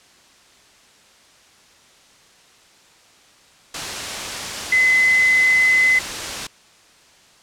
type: tone in noise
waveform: sine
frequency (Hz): 2033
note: B6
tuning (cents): +50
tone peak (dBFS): -12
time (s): 4.72-5.99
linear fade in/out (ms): 5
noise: white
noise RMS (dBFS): -26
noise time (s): 3.74-6.47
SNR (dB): +11
effects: white hiss -51 dBFS RMS until 7.42 s + low-pass 7000 Hz 12 dB/octave